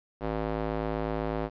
square tone with band-pass filter, 54 Hz, A1, 32 cents flat, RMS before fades -31 dBFS, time 0.2-1.5 s, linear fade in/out 50 ms, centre 560 Hz, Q 0.89, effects resampled to 11025 Hz + 10-bit

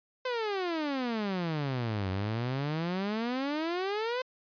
sawtooth exponential two-way sweep, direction down then up, 519 to 92.5 to 519 Hz, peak -26 dBFS, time 0.25-4.22 s, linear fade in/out 5 ms, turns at 2.1 s, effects resampled to 11025 Hz

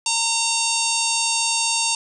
harmonic tone with a mistuned harmonic, 916 Hz, A#5, 31 cents flat, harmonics 1 / 3 / 4 / 5 / 6 / 7 / 8 / 9 / 10, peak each -27 / -26 / -29 / -26 / -29 / -27 / -29 / -27 / -30 dBFS, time 0.06-1.95 s, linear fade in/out 2 ms, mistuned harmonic 6, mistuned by +16 cents, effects none

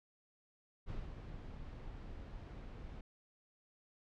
brown noise with ADSR envelope, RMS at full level -43 dBFS, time 0.86-3.01 s, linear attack 36 ms, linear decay 200 ms, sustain -5 dB, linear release 5 ms, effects low-pass 4000 Hz 12 dB/octave

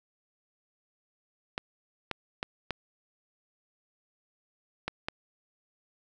clicks, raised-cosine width 0.3 ms, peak -15 dBFS, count 6, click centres 1.579 / 2.113 / 2.429 / 2.707 / 4.88 / 5.085 s, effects none

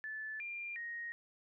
sine tone with pitch steps, 1743 / 2400 / 1872 Hz, A6 / D7 / A#6, -17 / +37 / +7 cents, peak -40 dBFS, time 0.04-1.12 s, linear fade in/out 0 ms, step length 360 ms, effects none

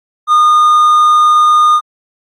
triangle tone, 1222 Hz, D#6, 32 cents flat, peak -3 dBFS, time 0.27-1.81 s, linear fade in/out 50 ms, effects AAC 48 kbps

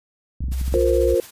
clicks, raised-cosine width 5 ms, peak -19 dBFS, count 8, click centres 0.407 / 0.44 / 0.485 / 0.519 / 0.614 / 0.68 / 0.726 / 0.763 s
sine tone with vibrato, 64.1 Hz, C2, 35 cents flat, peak -21 dBFS, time 0.41-1.15 s, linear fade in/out 10 ms, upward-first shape square, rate 8.6 Hz, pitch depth 12 cents each way
white noise with tremolo, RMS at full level -38 dBFS, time 0.51-1.31 s, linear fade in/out 20 ms, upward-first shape sine, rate 14 Hz, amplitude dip 50%
sine chord, F suspended fourth, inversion none, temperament equal with one note detuned, 354.7 / 466.2 / 523.3 Hz, F4 / Bb4 / C5, +27 / 0 / 0 cents, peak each -20 dBFS, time 0.74-1.2 s, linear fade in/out 0 ms
effects resampled to 32000 Hz

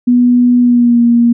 sine tone with pitch glide, 244.9 to 236.3 Hz, B3 to A#3, -14 to +24 cents, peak -5 dBFS, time 0.07-1.33 s, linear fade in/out 10 ms, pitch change -62 cents, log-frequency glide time 0.6-1.01 s, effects none

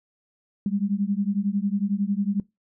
sine beating tone pair, 196 / 207 Hz, G3 / G#3, 0 / -5 cents, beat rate 11 Hz, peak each -25 dBFS, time 0.66-2.4 s, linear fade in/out 2 ms, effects noise-tail reverb RT60 0.2 s tail -22 dB re dry

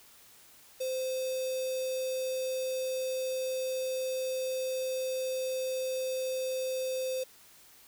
square tone with notch filter, 518 Hz, C5, 17 cents flat, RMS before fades -33 dBFS, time 0.8-7.24 s, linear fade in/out 10 ms, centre 1500 Hz, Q 0.51, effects white hiss -57 dBFS RMS until 7.87 s

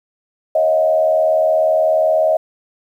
sine tone with frequency modulation, 633 Hz, D#5, 30 cents sharp, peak -11 dBFS, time 0.55-2.37 s, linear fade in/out 5 ms, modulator 76.7 Hz, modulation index 0.69, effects 8-bit

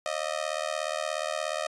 sawtooth tone with amplitude modulation, 622.3 Hz, D#5, in tune, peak -21 dBFS, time 0.06-1.67 s, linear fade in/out 0 ms, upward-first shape sine, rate 76.9 Hz, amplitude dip 100%, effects resampled to 22050 Hz

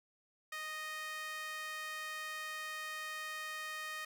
sawtooth tone with high-pass filter, 621 Hz, D#5, 3 cents flat, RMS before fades -43 dBFS, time 0.52-4.05 s, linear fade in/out 5 ms, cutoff 1600 Hz, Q 2.6, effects none

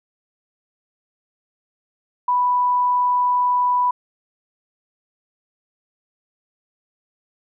sine tone, 987.8 Hz, B5, in tune, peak -15 dBFS, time 2.28-3.91 s, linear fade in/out 5 ms, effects none

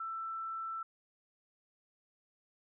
sine tone, 1331 Hz, E6, 16 cents sharp, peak -37 dBFS, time 0-0.83 s, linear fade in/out 5 ms, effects none

